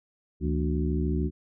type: harmonic tone with a mistuned harmonic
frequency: 73.42 Hz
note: D2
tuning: in tune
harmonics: 1 / 2 / 3 / 4 / 5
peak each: -27 / -30 / -32 / -33 / -34 dBFS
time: 0.4-1.31 s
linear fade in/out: 50 ms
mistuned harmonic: 2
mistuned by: +150 cents
effects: none